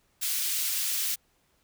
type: high-pass noise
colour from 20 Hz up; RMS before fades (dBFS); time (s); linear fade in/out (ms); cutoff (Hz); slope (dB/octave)
white; -29; 0.21-1.16; 20; 2500; 12
effects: pink hiss -69 dBFS RMS until 1.63 s